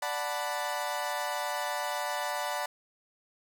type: chord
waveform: 30% pulse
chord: B minor seventh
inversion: first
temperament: equal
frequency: 587.3 / 740 / 880 / 987.8 Hz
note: D5 / F#5 / A5 / B5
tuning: 0 / 0 / 0 / 0 cents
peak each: -34 dBFS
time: 0.02-2.66 s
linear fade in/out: 5 ms
effects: none